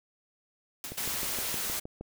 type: noise with exponential decay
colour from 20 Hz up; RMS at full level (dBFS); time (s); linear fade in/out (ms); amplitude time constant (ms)
white; -36; 0.84-1.22; 1; 81
type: click train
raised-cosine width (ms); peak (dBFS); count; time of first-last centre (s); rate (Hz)
2; -26; 8; 0.92-2.01; 6.42
type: noise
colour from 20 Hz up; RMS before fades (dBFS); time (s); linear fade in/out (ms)
white; -33; 0.97-1.8; 10
effects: none